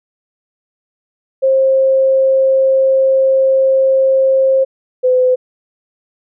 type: tone pair in turn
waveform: sine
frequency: 532 / 507.8 Hz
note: C5 / B4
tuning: +29 / +48 cents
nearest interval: minor second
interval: 81 cents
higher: first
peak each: -8 dBFS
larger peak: neither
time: 1.42-4.65 / 5.03-5.36 s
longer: first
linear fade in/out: 20 ms
effects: none